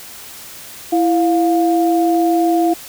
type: tone pair together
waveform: sine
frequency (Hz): 332.7 / 705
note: E4 / F5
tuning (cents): +16 / +16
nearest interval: octave + minor second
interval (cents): 1300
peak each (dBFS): -13 / -16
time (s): 0.92-2.74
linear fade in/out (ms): 10
effects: white hiss -35 dBFS RMS until 2.88 s